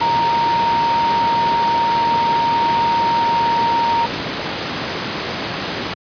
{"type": "tone in noise", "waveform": "sine", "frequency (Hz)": 930, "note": "A#5", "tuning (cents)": -4, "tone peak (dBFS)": -14, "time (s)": [0.01, 4.06], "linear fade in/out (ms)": 5, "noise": "pink", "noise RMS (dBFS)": -22, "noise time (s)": [0, 5.94], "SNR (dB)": 5, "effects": ["high-pass 150 Hz 12 dB/octave", "resampled to 11025 Hz"]}